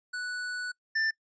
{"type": "tone pair in turn", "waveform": "square", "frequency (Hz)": [1480, 1777.9], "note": ["F#6", "A6"], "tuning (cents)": [0, 18], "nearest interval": "minor third", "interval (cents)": 318, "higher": "second", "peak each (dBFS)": [-33, -26], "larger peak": "second", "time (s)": [[0.13, 0.72], [0.95, 1.11]], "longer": "first", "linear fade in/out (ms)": 10, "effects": ["noise-tail reverb RT60 0.1 s tail -25 dB re dry", "resampled to 16000 Hz"]}